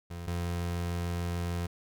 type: tone pair in turn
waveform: 30% pulse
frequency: 86.1 / 86.75 Hz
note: F2 / F2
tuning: -24 / -11 cents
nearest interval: unison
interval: 13 cents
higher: second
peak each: -35 / -28 dBFS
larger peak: second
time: 0.1-0.27 / 0.27-1.67 s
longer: second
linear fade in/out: 10 ms
effects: none